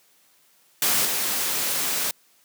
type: noise with level steps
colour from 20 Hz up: white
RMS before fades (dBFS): -21 / -25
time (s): 0.82-2.11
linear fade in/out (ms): 2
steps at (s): 1.05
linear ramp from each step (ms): 5
effects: white hiss -60 dBFS RMS until 2.44 s + high-pass 150 Hz 12 dB/octave